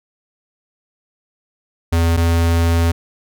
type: tone pair in turn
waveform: square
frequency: 83.6 / 83.92 Hz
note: E2 / E2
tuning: +25 / +31 cents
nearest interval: unison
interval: 6 cents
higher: second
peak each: -13 dBFS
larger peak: neither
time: 1.92-2.17 / 2.17-2.92 s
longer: second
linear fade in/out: 10 ms
effects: none